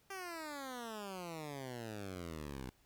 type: exponential sweep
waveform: 10% pulse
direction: down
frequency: 396.1 to 61.74 Hz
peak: -35 dBFS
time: 0.1-2.7 s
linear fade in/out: 5 ms
effects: pink hiss -71 dBFS RMS until 2.85 s

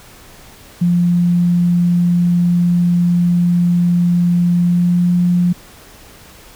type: tone with pitch glide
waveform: sine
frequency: 174.61 to 176.54 Hz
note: F3 to F3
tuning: 0 to +19 cents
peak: -10 dBFS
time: 0.81-5.53 s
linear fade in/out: 10 ms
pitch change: +19 cents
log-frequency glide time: 4.6-5.13 s
effects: pink hiss -41 dBFS RMS until 6.55 s

